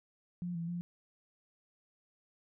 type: tone with pitch steps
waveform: sine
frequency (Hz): 176.2 / 167.8 / 174.1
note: F3 / E3 / F3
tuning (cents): +16 / +31 / -5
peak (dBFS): -35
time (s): 0.42-0.81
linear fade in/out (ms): 0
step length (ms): 130
effects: none